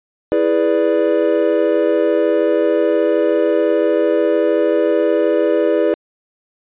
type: chord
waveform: triangle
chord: E dominant seventh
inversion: none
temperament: equal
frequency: 329.6 / 415.3 / 493.9 / 587.3 Hz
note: E4 / G#4 / B4 / D5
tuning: 0 / 0 / 0 / 0 cents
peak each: -16 dBFS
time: 0.32-5.94 s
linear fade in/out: 0 ms
effects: resampled to 8000 Hz